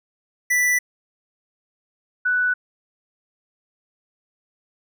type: tone pair in turn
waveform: square / sine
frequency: 1975.5 / 1485.5 Hz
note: B6 / F#6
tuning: 0 / +6 cents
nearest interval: perfect fourth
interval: 494 cents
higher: first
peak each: -17 dBFS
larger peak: neither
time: 0.5-0.79 / 2.25-2.54 s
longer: neither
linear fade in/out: 10 ms
effects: none